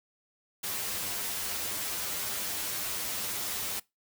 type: noise with comb filter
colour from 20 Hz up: white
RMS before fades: -34 dBFS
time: 0.63-3.8 s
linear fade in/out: 10 ms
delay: 10 ms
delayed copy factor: +0.55
effects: noise-tail reverb RT60 0.2 s tail -22 dB re dry